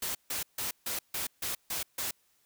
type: noise bursts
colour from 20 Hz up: white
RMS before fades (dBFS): -34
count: 8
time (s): 0.02-2.11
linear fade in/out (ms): 5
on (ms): 130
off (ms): 150
effects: white hiss -70 dBFS RMS until 2.45 s